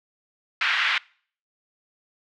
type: band-pass noise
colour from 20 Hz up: pink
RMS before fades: -23 dBFS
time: 0.61-0.98 s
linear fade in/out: 2 ms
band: 1400 to 3200 Hz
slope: 24 dB/octave
effects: noise-tail reverb RT60 0.5 s tail -25 dB re dry